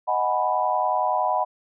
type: chord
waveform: sine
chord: G# minor seventh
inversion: second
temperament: equal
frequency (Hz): 622.3 / 740 / 830.6 / 987.8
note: D#5 / F#5 / G#5 / B5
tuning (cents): 0 / 0 / 0 / 0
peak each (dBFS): -27 / -24 / -28 / -24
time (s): 0.07-1.45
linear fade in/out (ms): 20
effects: none